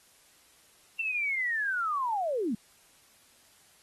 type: linear sweep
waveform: sine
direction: down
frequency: 2712 to 193.3 Hz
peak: -27 dBFS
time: 0.99-2.55 s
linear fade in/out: 5 ms
effects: white hiss -61 dBFS RMS until 3.82 s + AAC 32 kbps